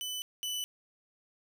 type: tone pair in turn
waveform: sawtooth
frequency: 3000 / 2984 Hz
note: F#7 / F#7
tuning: +23 / +14 cents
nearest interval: unison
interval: 9 cents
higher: first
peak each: -32 / -30 dBFS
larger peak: second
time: 0.01-0.22 / 0.43-0.64 s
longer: neither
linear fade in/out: 0 ms
effects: none